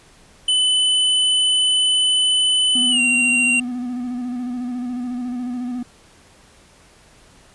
square tone with pitch glide, 3011 to 2761 Hz, F#7 to F7, +30 to -20 cents, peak -15 dBFS, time 0.48-3.6 s, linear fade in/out 5 ms, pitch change -150 cents, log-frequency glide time 2.9-3 s
triangle tone with vibrato, 246.9 Hz, B3, in tune, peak -21 dBFS, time 2.75-5.83 s, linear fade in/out 5 ms, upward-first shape square, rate 14 Hz, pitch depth 33 cents each way
effects pink hiss -50 dBFS RMS until 7.54 s + resampled to 24000 Hz

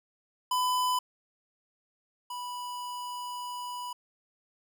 square tone pair in turn, 1002 / 983.6 Hz, B5 / B5, +25 / -7 cents, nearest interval unison, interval 32 cents, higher first, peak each -26 / -36 dBFS, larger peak first, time 0.51-0.99 / 2.3-3.93 s, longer second, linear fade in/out 5 ms, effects none

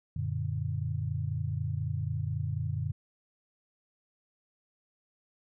sine chord, Gb augmented, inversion none, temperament equal, 92.5 / 116.54 / 146.83 Hz, Gb2 / Bb2 / D3, 0 / 0 / 0 cents, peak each -34 dBFS, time 0.16-2.92 s, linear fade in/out 5 ms, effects none

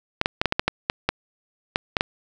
clicks, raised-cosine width 0.3 ms, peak -3 dBFS, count 12, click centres 0.214 / 0.259 / 0.415 / 0.457 / 0.524 / 0.595 / 0.68 / 0.899 / 1.09 / 1.759 / 1.968 / 2.009 s, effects none

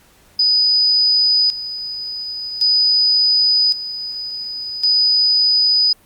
sine tone with tremolo, 4978 Hz, D#8, in tune, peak -11 dBFS, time 0.39-5.93 s, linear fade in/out 5 ms, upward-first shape square, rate 0.45 Hz, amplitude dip 75%, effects pink hiss -51 dBFS RMS until 6.05 s + Opus 48 kbps

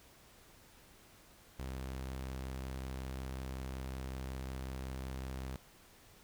sawtooth tone, 65.41 Hz, C2, in tune, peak -36 dBFS, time 1.59-5.56 s, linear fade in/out 0 ms, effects pink hiss -61 dBFS RMS until 6.23 s

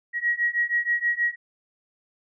sine beating tone pair, 1900 / 1906.3 Hz, A#6 / A#6, +33 / +38 cents, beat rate 6.3 Hz, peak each -25 / -24 dBFS, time 0.13-1.36 s, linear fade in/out 50 ms, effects none

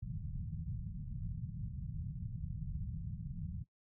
white low-pass noise, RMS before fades -42 dBFS, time 0.02-3.64 s, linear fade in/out 10 ms, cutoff 170 Hz, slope 48 dB/octave, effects noise-tail reverb RT60 0.1 s tail -17 dB re dry

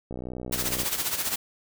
click train, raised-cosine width 2 ms, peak -22 dBFS, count 46, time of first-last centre 0.11-0.833 s, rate 62.2 Hz
white noise with tremolo, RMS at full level -26 dBFS, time 0.52-1.36 s, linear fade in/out 5 ms, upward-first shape sine, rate 15 Hz, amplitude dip 65%
effects none

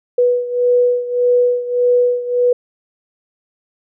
sine beating tone pair, 490 / 491.7 Hz, B4 / B4, -14 / -8 cents, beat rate 1.7 Hz, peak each -13 / -17 dBFS, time 0.18-2.53 s, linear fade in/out 5 ms, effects none

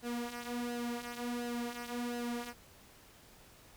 sawtooth tone with flanger, 240.2 Hz, B3, 48 cents flat, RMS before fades -39 dBFS, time 0.02-2.54 s, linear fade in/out 50 ms, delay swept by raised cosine 0.86 to 4.46 ms, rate 1.4 Hz, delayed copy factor -0.65, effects pink hiss -59 dBFS RMS until 3.76 s

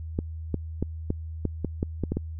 clicks, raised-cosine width 3 ms, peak -13 dBFS, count 10, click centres 0.189 / 0.543 / 0.826 / 1.104 / 1.453 / 1.647 / 1.829 / 2.037 / 2.12 / 2.17 s, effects added 80 Hz sine -33 dBFS peak until 2.39 s

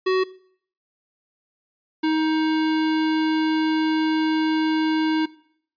square tone pair in turn, 374.3 / 314.7 Hz, F#4 / D#4, +20 / +20 cents, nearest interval minor third, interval 300 cents, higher first, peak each -18 / -19 dBFS, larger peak first, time 0.06-0.24 / 2.03-5.26 s, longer second, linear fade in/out 10 ms, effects noise-tail reverb RT60 0.6 s tail -20 dB re dry + resampled to 11025 Hz

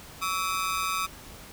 sawtooth ring-modulated tone, 1220 Hz, D#6, 34 cents flat, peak -20 dBFS, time 0.21-1.07 s, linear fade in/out 20 ms, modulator 89.7 Hz, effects pink hiss -46 dBFS RMS until 1.52 s

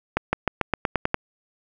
accelerating click train, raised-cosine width 0.5 ms, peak -5 dBFS, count 9, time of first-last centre 0.17-1.144 s, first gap 160 ms, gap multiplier 0.92, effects none

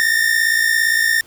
45% pulse tone pair together, 1781.5 / 1839 Hz, A6 / A#6, +21 / -24 cents, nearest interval minor second, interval 55 cents, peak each -17 / -16 dBFS, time 0-1.21 s, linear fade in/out 0 ms, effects pink hiss -49 dBFS RMS until 1.26 s

